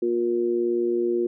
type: harmonic tone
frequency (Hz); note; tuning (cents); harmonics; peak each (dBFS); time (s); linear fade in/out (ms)
118.5; A#2; +29; 2 / 3 / 4; -31 / -21 / -31; 0.02-1.27; 5
effects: none